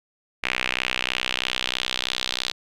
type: tone with band-pass filter sweep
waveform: sawtooth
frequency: 63.1 Hz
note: B1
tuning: 38 cents sharp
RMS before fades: -27 dBFS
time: 0.43-2.52 s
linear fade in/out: 10 ms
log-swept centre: 2400 to 3900 Hz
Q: 2.9
effects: none